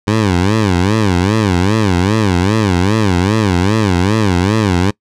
15% pulse tone with vibrato, 98.7 Hz, G2, 12 cents sharp, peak -4 dBFS, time 0.07-4.91 s, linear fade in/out 10 ms, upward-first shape sine, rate 2.5 Hz, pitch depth 210 cents each way, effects noise-tail reverb RT60 0.1 s tail -24 dB re dry + low-pass 7000 Hz 12 dB/octave

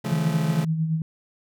40% pulse chord, Db augmented, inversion none, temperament just, 138.59 / 173.24 / 216.5 Hz, Db3 / F3 / A3, 0 / -14 / -28 cents, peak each -29 dBFS, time 0.04-0.65 s, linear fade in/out 10 ms
sine tone with tremolo, 160.1 Hz, D#3, 50 cents sharp, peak -19 dBFS, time 0.12-1.02 s, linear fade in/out 2 ms, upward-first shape sine, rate 8.9 Hz, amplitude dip 50%
effects none

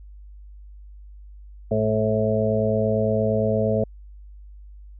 harmonic tone, 108.7 Hz, A2, 21 cents flat, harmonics 1 / 2 / 4 / 5 / 6, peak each -25 / -25 / -25 / -25 / -25 dBFS, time 1.71-3.84 s, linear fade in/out 5 ms, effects added 50 Hz sine -40 dBFS peak until 4.99 s

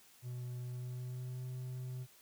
triangle tone with pitch glide, 123.47 to 127.09 Hz, B2 to C3, 0 to -50 cents, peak -38 dBFS, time 0.22-2.07 s, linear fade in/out 50 ms, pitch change +50 cents, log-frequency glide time 0.6-1.49 s, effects white hiss -63 dBFS RMS until 2.21 s

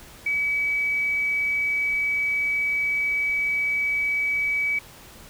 sine tone, 2282 Hz, C#7, 50 cents sharp, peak -21 dBFS, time 0.26-4.79 s, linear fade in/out 5 ms, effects pink hiss -46 dBFS RMS until 5.29 s

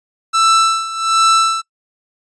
45% pulse tone with tremolo, 1327 Hz, E6, 11 cents sharp, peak -8 dBFS, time 0.33-1.62 s, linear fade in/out 20 ms, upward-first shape sine, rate 1.3 Hz, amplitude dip 80%, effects noise-tail reverb RT60 0.1 s tail -22 dB re dry + resampled to 22050 Hz

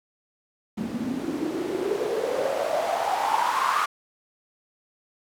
white noise with band-pass filter sweep, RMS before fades -26 dBFS, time 0.77-3.86 s, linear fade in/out 10 ms, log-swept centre 210 to 1200 Hz, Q 6.8, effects none

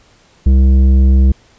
sine tone with tanh clipping, 66 Hz, C2, 16 cents sharp, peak -7 dBFS, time 0.46-1.32 s, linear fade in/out 5 ms, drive 10 dB, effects pink hiss -49 dBFS RMS until 1.58 s + resampled to 16000 Hz

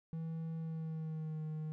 triangle tone with pitch glide, 162.5 to 155.43 Hz, E3 to D#3, -24 to -1 cents, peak -36 dBFS, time 0.13-1.72 s, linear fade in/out 0 ms, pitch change -77 cents, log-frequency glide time 0.57-1.44 s, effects none

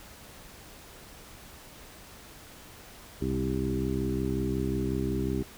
harmonic tone with a mistuned harmonic, 65.5 Hz, C2, 2 cents sharp, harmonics 1 / 2 / 3 / 4 / 5 / 6, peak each -34 / -34 / -34 / -34 / -34 / -34 dBFS, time 3.21-5.43 s, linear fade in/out 10 ms, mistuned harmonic 2, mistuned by -38 cents, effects pink hiss -49 dBFS RMS until 5.57 s

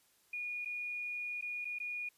sine tone with dropouts, 2444 Hz, D#7, 32 cents flat, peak -37 dBFS, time 0.33-2.09 s, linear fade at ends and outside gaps 5 ms, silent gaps 0.649-0.656 / 1.412-1.423 / 1.647-1.652 / 1.787-1.8 s, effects white hiss -70 dBFS RMS until 2.17 s + resampled to 32000 Hz

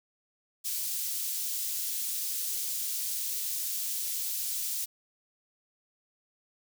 white high-pass noise, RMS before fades -33 dBFS, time 0.64-4.86 s, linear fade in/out 20 ms, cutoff 4700 Hz, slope 12 dB/octave, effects none

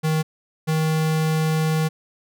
square tone pair in turn, 157.1 / 157.71 Hz, D#3 / D#3, +17 / +24 cents, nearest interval unison, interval 7 cents, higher second, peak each -19 dBFS, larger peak neither, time 0.03-0.23 / 0.67-1.89 s, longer second, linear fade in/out 20 ms, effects none

